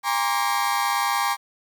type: tone cluster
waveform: 35% pulse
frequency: 810 / 940 / 1057 / 1158 Hz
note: G#5 / A#5 / C6 / D6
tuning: -43 / +14 / +17 / -25 cents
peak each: -24 / -25 / -26 / -25 dBFS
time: 0.03-1.37 s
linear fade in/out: 50 ms
effects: 9-bit